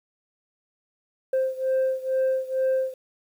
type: beating tone pair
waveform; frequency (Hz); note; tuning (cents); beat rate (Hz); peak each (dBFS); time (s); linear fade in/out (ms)
sine; 523.3 / 525.5; C5 / C5; 0 / +7; 2.2; -22 / -24; 1.33-2.94; 5
effects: tanh soft clip ceiling -18 dBFS + 9-bit